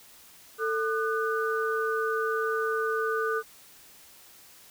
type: tone cluster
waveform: sine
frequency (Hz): 444.6 / 1211 / 1490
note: A4 / D#6 / F#6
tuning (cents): +18 / -47 / +12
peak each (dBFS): -28 / -31 / -31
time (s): 0.58-3.43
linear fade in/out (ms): 50
effects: white hiss -53 dBFS RMS until 4.7 s